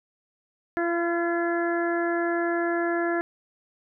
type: harmonic tone with a mistuned harmonic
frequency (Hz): 341.4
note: F4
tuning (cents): -39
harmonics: 1 / 2 / 3 / 4 / 5 / 6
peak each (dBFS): -25 / -29 / -38 / -34 / -31 / -43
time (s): 0.77-3.21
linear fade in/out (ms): 0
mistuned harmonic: 3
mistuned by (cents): -17
effects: none